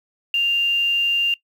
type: tone with quantisation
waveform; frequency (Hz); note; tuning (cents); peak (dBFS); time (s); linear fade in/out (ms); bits
sine; 2792; F7; -1; -16; 0.34-1.34; 2; 7
effects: noise-tail reverb RT60 0.1 s tail -21 dB re dry